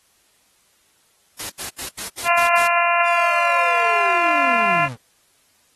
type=noise bursts; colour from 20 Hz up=white; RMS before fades=-29 dBFS; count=7; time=1.39-2.676 s; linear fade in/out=10 ms; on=110 ms; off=86 ms
type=harmonic tone; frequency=344.4 Hz; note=F4; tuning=24 cents flat; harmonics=2 / 3 / 4 / 5 / 6 / 7 / 8; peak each=-20 / -20 / -24 / -27 / -28 / -24 / -25 dBFS; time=2.24-4.89 s; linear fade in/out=50 ms
type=linear sweep; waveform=35% pulse; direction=down; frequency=714 to 107.4 Hz; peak=-27 dBFS; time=3.03-4.97 s; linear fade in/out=50 ms
effects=white hiss -60 dBFS RMS until 5.75 s + AAC 32 kbps